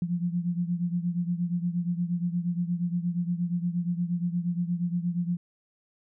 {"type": "beating tone pair", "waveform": "sine", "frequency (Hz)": [172.4, 180.9], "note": ["F3", "F#3"], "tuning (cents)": [-22, -39], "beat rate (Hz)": 8.5, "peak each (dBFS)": [-27, -31], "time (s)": [0.02, 5.37], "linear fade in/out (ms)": 2, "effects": []}